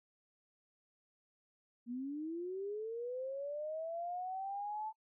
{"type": "linear sweep", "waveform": "sine", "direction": "up", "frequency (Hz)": [232.3, 880], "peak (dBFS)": -38, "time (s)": [1.86, 4.93], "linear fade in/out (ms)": 50, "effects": ["noise-tail reverb RT60 0.1 s tail -22 dB re dry"]}